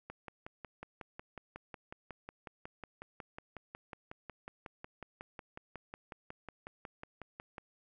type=click train; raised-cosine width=0.5 ms; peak=-29 dBFS; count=42; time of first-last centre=0.1-7.582 s; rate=5.48 Hz; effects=none